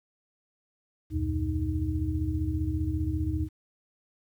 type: tone cluster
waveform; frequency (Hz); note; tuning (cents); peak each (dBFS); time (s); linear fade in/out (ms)
sine; 74 / 89.1 / 119.5 / 310.7; D2 / F2 / A#2 / D#4; +14 / +35 / +43 / -2; -30 / -31 / -35 / -32; 1.1-3.49; 50
effects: 10-bit